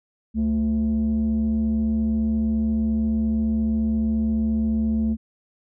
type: tone pair together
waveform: sine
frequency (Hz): 70.06 / 221.4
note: C#2 / A3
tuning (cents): +19 / +11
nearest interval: octave + minor sixth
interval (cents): 1992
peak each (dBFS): -24 / -18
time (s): 0.34-5.17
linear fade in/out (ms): 50
effects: tanh soft clip ceiling -16 dBFS